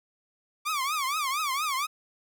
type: tone with vibrato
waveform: sawtooth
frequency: 1151 Hz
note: D6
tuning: 35 cents flat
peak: -23 dBFS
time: 0.65-1.87 s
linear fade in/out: 20 ms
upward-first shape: triangle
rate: 4.3 Hz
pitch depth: 210 cents each way
effects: none